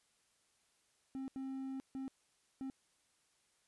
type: tone bursts at uneven times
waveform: triangle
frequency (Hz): 266.4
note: C4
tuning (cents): +31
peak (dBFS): -38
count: 4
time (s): 1.15-1.28 / 1.36-1.8 / 1.95-2.08 / 2.61-2.7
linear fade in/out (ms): 0
effects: white hiss -75 dBFS RMS until 3.67 s + resampled to 24000 Hz